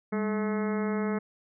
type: harmonic tone with a mistuned harmonic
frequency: 214.8 Hz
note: A3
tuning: 41 cents flat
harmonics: 1 / 2 / 3 / 4 / 5 / 6 / 7 / 8 / 9 / 10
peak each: -28 / -32 / -40 / -42 / -44 / -41 / -46 / -46 / -48 / -45 dBFS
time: 0.12-1.19 s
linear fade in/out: 10 ms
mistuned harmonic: 1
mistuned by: -90 cents
effects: none